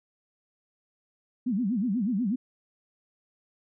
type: tone with vibrato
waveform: sine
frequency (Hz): 220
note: A3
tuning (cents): 0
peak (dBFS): -24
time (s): 1.46-2.36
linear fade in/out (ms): 10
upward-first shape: sine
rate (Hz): 8.2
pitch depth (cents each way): 280
effects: none